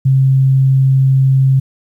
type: tone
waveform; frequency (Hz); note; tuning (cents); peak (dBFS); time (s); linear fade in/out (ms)
sine; 133.6; C3; +36; -7; 0.05-1.6; 10
effects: 8-bit